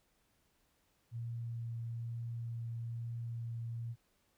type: tone with vibrato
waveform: sine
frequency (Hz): 116.54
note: A#2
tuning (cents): 0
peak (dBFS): -38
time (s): 1.11-3.96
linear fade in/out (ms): 50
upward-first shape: triangle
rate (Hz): 1.1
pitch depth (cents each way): 10
effects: pink hiss -75 dBFS RMS until 4.37 s